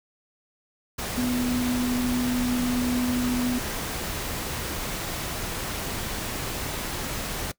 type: tone in noise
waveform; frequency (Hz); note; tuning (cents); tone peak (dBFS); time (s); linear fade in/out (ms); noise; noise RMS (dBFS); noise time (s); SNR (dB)
sine; 247.2; B3; +2; -23; 1.17-3.59; 10; pink; -31; 0.98-7.52; +5
effects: noise-tail reverb RT60 0.1 s tail -21 dB re dry